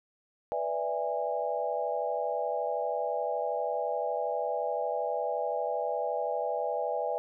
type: chord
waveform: sine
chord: E dominant seventh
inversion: second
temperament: equal with one note detuned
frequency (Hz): 493.9 / 587.3 / 659.3 / 820.6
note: B4 / D5 / E5 / G#5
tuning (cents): 0 / 0 / 0 / -21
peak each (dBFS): -34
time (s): 0.52-7.18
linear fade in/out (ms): 0
effects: none